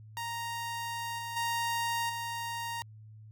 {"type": "tone with level steps", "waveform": "sawtooth", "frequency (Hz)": 932.3, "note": "A#5", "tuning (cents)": 0, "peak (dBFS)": [-31, -33, -26, -31], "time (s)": [0.17, 2.82], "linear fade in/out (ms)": 0, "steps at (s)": [1.18, 1.36, 2.09], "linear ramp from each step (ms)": 10, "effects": ["added 108 Hz sine -48 dBFS peak until 3.31 s"]}